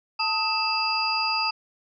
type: tone cluster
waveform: sine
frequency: 884 / 1261 / 2638 / 4843 Hz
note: A5 / D#6 / E7 / D#8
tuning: +8 / +23 / +1 / -48 cents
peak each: -28 / -30 / -28 / -26 dBFS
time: 0.19-1.51 s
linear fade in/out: 10 ms
effects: none